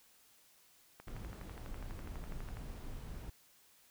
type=click train; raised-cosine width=0.5 ms; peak=-35 dBFS; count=20; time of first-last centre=1-2.57 s; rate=12.1 Hz
type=noise; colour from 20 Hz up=brown; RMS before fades=-45 dBFS; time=1.07-3.3 s; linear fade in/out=5 ms
effects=white hiss -66 dBFS RMS until 3.9 s